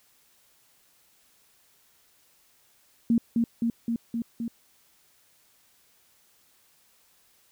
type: tone with echo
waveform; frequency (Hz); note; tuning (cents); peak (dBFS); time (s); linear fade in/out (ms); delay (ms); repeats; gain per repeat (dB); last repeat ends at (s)
sine; 232.1; A#3; -7; -18; 3.1-3.18; 2; 260; 5; -2; 4.48
effects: white hiss -63 dBFS RMS until 7.51 s